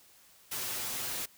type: noise with comb filter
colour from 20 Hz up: white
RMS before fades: -36 dBFS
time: 0.51-1.26 s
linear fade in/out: 10 ms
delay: 8 ms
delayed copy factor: +0.85
effects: white hiss -60 dBFS RMS until 1.37 s